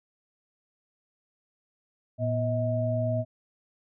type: tone cluster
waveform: sine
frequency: 114.9 / 244.1 / 634 Hz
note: A#2 / B3 / D#5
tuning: -25 / -20 / +32 cents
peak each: -27 / -34 / -28 dBFS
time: 2.18-3.25 s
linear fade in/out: 50 ms
effects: none